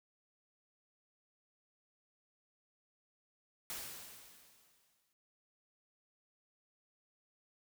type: noise with exponential decay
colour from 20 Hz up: white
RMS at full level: -42 dBFS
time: 3.7-5.13 s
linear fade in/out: 0 ms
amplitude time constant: 310 ms
effects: none